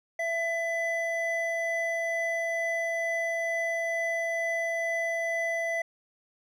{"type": "tone pair together", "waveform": "triangle", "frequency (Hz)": [667.4, 2000], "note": ["E5", "B6"], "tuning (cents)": [21, 21], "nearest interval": "octave + perfect fifth", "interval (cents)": 1900, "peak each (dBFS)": -28, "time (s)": [0.19, 5.82], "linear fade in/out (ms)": 5, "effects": []}